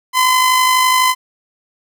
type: tone with amplitude modulation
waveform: sawtooth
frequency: 1021 Hz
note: C6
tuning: 43 cents flat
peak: -5 dBFS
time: 0.13-1.15 s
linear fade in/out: 50 ms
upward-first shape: sine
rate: 52 Hz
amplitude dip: 35%
effects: none

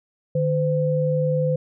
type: tone pair together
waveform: sine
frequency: 151.9 / 510.9 Hz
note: D#3 / C5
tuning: -41 / -41 cents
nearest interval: octave + major sixth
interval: 2100 cents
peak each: -21 dBFS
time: 0.35-1.56 s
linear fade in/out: 5 ms
effects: none

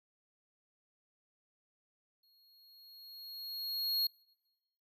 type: tone with exponential growth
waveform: square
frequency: 4297 Hz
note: C8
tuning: 45 cents sharp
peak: -29 dBFS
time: 2.23-4.07 s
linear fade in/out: 5 ms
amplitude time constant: 400 ms
effects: noise-tail reverb RT60 1.0 s tail -26 dB re dry

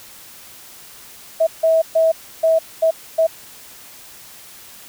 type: tone bursts at uneven times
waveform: sine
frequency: 648 Hz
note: E5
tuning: 30 cents flat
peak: -11 dBFS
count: 6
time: 1.4-1.47 / 1.63-1.82 / 1.95-2.12 / 2.43-2.59 / 2.82-2.91 / 3.18-3.27 s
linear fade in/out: 10 ms
effects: white hiss -41 dBFS RMS until 4.88 s

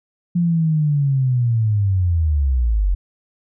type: linear sweep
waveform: sine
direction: down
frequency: 175.8 to 43.65 Hz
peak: -14 dBFS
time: 0.35-2.95 s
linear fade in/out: 10 ms
effects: none

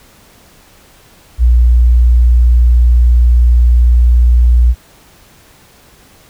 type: tone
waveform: sine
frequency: 59.9 Hz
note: A#1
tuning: 48 cents sharp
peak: -4 dBFS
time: 1.38-4.75 s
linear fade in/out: 50 ms
effects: pink hiss -44 dBFS RMS until 6.29 s

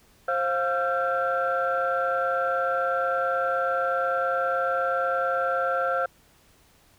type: tone cluster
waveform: sine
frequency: 530 / 701 / 1362 / 1563 Hz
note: C5 / F5 / F6 / G6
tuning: +22 / +6 / -44 / -6 cents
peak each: -26 / -28 / -26 / -32 dBFS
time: 0.28-6.06 s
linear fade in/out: 5 ms
effects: tanh soft clip ceiling -14 dBFS + pink hiss -59 dBFS RMS until 6.98 s

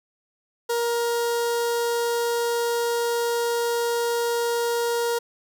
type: tone with notch filter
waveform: sawtooth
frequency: 470.8 Hz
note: A#4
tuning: 17 cents sharp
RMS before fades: -24 dBFS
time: 0.69-5.19 s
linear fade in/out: 10 ms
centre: 2300 Hz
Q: 1.5
effects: none

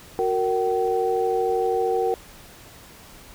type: tone cluster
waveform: sine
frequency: 368.3 / 461.2 / 764 Hz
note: F#4 / A#4 / G5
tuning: -8 / -19 / -45 cents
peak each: -26 / -22 / -25 dBFS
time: 0.19-2.14 s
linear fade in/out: 0 ms
effects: pink hiss -46 dBFS RMS until 3.34 s

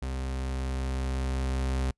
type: tone with level ramp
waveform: 40% pulse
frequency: 65.41 Hz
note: C2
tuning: in tune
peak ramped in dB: -30 to -25 dBFS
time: 0.02-1.91 s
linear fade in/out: 5 ms
effects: noise-tail reverb RT60 0.1 s tail -26 dB re dry + resampled to 24000 Hz

